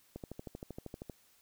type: click train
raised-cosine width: 2 ms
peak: -29 dBFS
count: 13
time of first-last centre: 0.16-1.097 s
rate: 12.8 Hz
effects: white hiss -67 dBFS RMS until 1.41 s